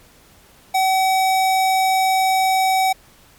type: tone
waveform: square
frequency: 759 Hz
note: F#5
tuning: 44 cents sharp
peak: -15 dBFS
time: 0.74-2.93 s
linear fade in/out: 10 ms
effects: pink hiss -50 dBFS RMS until 3.38 s + MP3 96 kbps